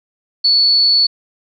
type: tone with amplitude modulation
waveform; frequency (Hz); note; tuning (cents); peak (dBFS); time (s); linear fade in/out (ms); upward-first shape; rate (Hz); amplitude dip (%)
sine; 4435; C#8; 0; -7; 0.44-1.07; 10; sine; 208; 40
effects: none